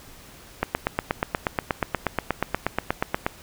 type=click train; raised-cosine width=0.5 ms; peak=-6 dBFS; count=23; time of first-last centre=0.63-3.265 s; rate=8.35 Hz; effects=pink hiss -47 dBFS RMS until 3.42 s